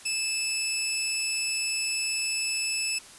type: tone with amplitude modulation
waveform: 15% pulse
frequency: 2621 Hz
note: E7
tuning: 11 cents flat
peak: -18 dBFS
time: 0.05-2.99 s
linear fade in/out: 10 ms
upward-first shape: sine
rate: 222 Hz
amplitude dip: 25%
effects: white hiss -48 dBFS RMS until 3.18 s + resampled to 24000 Hz